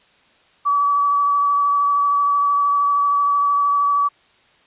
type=tone with vibrato; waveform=sine; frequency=1145 Hz; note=D6; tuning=44 cents flat; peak=-14 dBFS; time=0.65-4.09 s; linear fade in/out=20 ms; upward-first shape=sine; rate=13 Hz; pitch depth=12 cents each way; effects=white hiss -55 dBFS RMS until 4.66 s + resampled to 8000 Hz